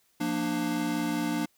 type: chord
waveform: square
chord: Bb major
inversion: second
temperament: equal with one note detuned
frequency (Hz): 174.61 / 233.1 / 298.1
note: F3 / Bb3 / D4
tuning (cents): 0 / 0 / +26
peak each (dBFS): -36 / -33 / -30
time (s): 0.2-1.46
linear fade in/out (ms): 10
effects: white hiss -68 dBFS RMS until 1.57 s